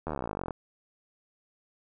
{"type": "slowing click train", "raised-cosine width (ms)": 1, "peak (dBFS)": -19, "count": 26, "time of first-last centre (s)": [0.07, 0.508], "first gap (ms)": 12, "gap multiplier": 1.03, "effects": []}